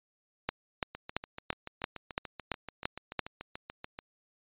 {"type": "two click trains", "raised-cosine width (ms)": 0.3, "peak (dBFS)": [-24, -13], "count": [22, 9], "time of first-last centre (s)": [[0.95, 3.989], [0.49, 3.193]], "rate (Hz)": [6.91, 2.96], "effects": ["resampled to 8000 Hz"]}